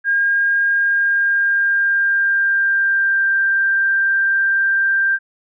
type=tone with pitch glide; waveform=sine; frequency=1617 to 1581 Hz; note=G#6 to G6; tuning=-47 to +14 cents; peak=-13 dBFS; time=0.04-5.19 s; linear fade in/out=50 ms; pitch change=-39 cents; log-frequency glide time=0.68-3.33 s; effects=none